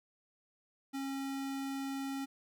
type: tone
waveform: square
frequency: 272.4 Hz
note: C#4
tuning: 30 cents flat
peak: -37 dBFS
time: 0.93-2.26 s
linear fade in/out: 20 ms
effects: none